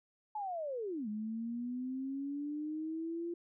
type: linear two-way sweep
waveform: sine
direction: down then up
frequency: 869 to 208.5 to 345.4 Hz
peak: -36 dBFS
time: 0.35-3.34 s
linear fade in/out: 5 ms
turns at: 1.08 s
effects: none